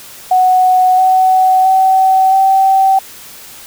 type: tone with pitch steps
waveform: sine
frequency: 740 / 750.3 / 760.8 / 771.4 Hz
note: F#5 / F#5 / F#5 / G5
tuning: 0 / +24 / +48 / -28 cents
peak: -6 dBFS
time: 0.31-2.99 s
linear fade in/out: 5 ms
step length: 670 ms
effects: white hiss -34 dBFS RMS until 3.66 s